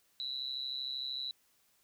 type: tone with amplitude modulation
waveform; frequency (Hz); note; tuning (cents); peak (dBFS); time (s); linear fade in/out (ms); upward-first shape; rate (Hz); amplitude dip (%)
sine; 3951; B7; 0; -32; 0.2-1.31; 0; sine; 133; 90
effects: white hiss -71 dBFS RMS until 1.83 s